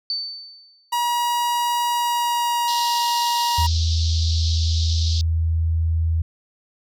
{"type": "tone with exponential decay", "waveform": "sine", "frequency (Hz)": 4540, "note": "C#8", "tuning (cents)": 41, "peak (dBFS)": -20, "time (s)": [0.1, 0.93], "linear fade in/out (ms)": 1, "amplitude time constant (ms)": 180}
{"type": "tone with pitch glide", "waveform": "45% pulse", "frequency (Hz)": [958, 949.2], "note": ["A#5", "A#5"], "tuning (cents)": [47, 31], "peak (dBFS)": -19, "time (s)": [0.92, 3.67], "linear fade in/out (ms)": 10, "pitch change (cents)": -16, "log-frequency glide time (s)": [1.89, 2.9]}
{"type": "band-pass noise", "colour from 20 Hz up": "pink", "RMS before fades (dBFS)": -29, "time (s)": [2.68, 5.21], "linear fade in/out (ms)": 0, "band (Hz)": [3600, 5600], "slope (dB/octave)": 48}
{"type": "tone", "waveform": "sine", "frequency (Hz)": 81.6, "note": "E2", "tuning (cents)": -17, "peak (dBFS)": -17, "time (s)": [3.58, 6.22], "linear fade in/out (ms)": 5}
{"effects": []}